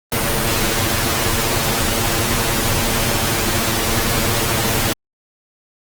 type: noise with comb filter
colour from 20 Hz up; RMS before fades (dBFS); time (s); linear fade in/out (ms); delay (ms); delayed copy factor
pink; -18; 0.12-4.93; 2; 8.8; +0.95
effects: Opus 32 kbps